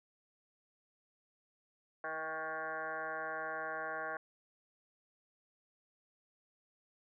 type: tone with frequency modulation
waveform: sine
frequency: 1108.7 Hz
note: C#6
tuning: in tune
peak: -37 dBFS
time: 2.04-4.17 s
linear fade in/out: 2 ms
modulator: 158 Hz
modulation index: 3.9
effects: none